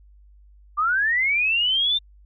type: linear sweep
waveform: sine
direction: up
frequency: 1166 to 3618 Hz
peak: -18 dBFS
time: 0.77-1.99 s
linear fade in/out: 20 ms
effects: added 50 Hz sine -48 dBFS peak until 2.25 s

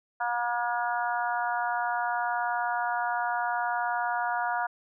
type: harmonic tone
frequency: 239.3 Hz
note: A#3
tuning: 46 cents sharp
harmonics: 3 / 4 / 5 / 6 / 7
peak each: -30 / -31 / -38 / -32 / -39 dBFS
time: 0.2-4.67 s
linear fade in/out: 10 ms
effects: none

